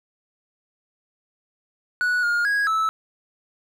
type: tone with pitch steps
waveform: triangle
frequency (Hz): 1471 / 1421 / 1652 / 1308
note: F#6 / F6 / G#6 / E6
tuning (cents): -11 / +30 / -10 / -14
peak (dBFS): -17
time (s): 2.01-2.89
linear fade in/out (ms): 0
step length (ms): 220
effects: none